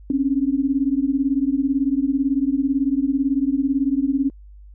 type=beating tone pair; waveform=sine; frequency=265 / 283 Hz; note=C4 / C#4; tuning=+22 / +36 cents; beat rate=18 Hz; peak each=-20 dBFS; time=0.1-4.3 s; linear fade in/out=2 ms; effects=added 50 Hz sine -40 dBFS peak until 4.74 s